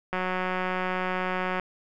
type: click train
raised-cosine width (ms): 0.5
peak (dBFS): -14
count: 271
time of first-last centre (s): 0.13-1.597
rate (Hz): 184
effects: none